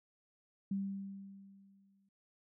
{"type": "tone with exponential decay", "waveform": "sine", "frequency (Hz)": 196.2, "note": "G3", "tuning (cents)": 2, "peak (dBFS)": -32, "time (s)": [0.71, 2.09], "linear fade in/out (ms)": 5, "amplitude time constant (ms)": 300, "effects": []}